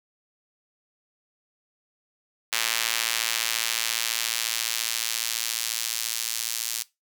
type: tone with high-pass filter sweep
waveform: square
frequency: 57.2 Hz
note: A#1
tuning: 32 cents flat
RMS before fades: -28 dBFS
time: 2.52-6.83 s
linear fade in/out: 10 ms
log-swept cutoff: 2300 to 5300 Hz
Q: 0.75
effects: noise-tail reverb RT60 0.2 s tail -19 dB re dry